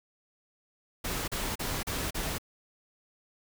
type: noise bursts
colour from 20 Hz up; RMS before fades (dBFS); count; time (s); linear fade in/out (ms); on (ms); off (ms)
pink; -33; 5; 1.04-2.384; 10; 240; 36
effects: none